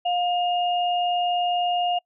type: tone pair together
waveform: sine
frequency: 710 / 2836 Hz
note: F5 / F7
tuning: +28 / +26 cents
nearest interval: 2 octaves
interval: 2398 cents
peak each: -21 / -29 dBFS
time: 0.05-1.99 s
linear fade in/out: 10 ms
effects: noise-tail reverb RT60 0.1 s tail -26 dB re dry